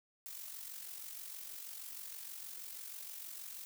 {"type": "noise with amplitude modulation", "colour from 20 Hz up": "blue", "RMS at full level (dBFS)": -45, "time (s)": [0.26, 3.65], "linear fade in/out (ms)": 0, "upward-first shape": "sine", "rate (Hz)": 46.3, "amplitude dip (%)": 55, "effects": []}